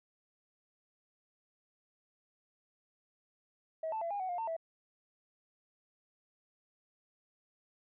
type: tone with pitch steps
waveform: sine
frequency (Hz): 641 / 880 / 674 / 812 / 747 / 708 / 901 / 656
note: E5 / A5 / E5 / G#5 / F#5 / F5 / A5 / E5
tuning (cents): -49 / 0 / +38 / -39 / +16 / +23 / +41 / -9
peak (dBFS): -33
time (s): 3.83-4.566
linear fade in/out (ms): 5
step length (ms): 92
effects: tanh soft clip ceiling -30 dBFS